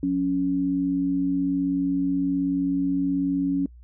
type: tone pair together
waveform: sine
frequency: 179.6 / 278.4 Hz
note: F3 / C#4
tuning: +49 / +8 cents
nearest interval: minor sixth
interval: 759 cents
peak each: -29 / -21 dBFS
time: 0.03-3.66 s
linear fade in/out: 2 ms
effects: noise-tail reverb RT60 0.1 s tail -25 dB re dry + added 60 Hz sine -44 dBFS peak until 3.83 s